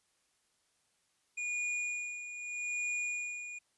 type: tone with tremolo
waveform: square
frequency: 2442 Hz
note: D#7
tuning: 33 cents flat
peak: -33 dBFS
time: 1.37-3.59 s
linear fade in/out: 10 ms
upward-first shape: sine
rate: 0.81 Hz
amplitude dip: 65%
effects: white hiss -75 dBFS RMS until 3.77 s + resampled to 24000 Hz